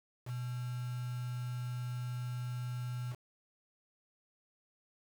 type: tone with quantisation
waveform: sine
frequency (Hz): 123.47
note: B2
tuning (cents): 0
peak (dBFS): -36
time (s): 0.25-3.16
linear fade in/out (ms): 50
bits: 8
effects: none